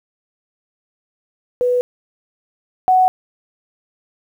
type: tone pair in turn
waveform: sine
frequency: 493.9 / 743.2 Hz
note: B4 / F#5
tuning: 0 / +7 cents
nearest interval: perfect fifth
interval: 707 cents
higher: second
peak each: -13 / -9 dBFS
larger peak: second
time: 1.61-1.81 / 2.88-3.08 s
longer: neither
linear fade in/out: 0 ms
effects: 8-bit